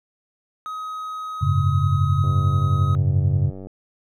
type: tone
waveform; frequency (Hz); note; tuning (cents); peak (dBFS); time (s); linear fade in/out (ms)
triangle; 1264; D#6; +27; -26; 0.66-2.95; 0
type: chord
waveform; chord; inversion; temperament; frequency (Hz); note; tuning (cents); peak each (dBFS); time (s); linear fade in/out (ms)
sine; F# suspended second; none; equal; 92.5 / 103.83 / 138.59; F#2 / G#2 / C#3; 0 / 0 / 0; -20 / -22 / -20; 1.41-3.51; 20
type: click train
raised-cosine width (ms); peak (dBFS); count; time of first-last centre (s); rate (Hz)
2; -24; 137; 2.24-3.67; 95.1
effects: none